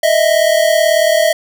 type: tone pair together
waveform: square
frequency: 621 / 659.3 Hz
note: D#5 / E5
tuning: -3 / 0 cents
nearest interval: minor second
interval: 103 cents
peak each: -13 dBFS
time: 0.03-1.33 s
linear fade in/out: 5 ms
effects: none